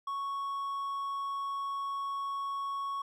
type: tone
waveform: triangle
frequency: 1108.7 Hz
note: C#6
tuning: in tune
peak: -31 dBFS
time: 0.07-3.02 s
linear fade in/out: 5 ms
effects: none